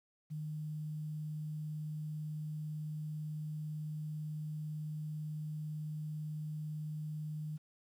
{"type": "tone with quantisation", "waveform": "sine", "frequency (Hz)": 153, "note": "D#3", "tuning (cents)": -29, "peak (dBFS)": -38, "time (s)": [0.3, 7.58], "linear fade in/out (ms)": 20, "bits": 11, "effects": []}